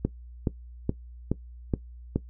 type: click train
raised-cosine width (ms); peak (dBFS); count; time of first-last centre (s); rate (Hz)
3; -11; 6; 0.05-2.16; 2.37
effects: noise-tail reverb RT60 0.1 s tail -17 dB re dry + added 60 Hz sine -42 dBFS peak until 2.29 s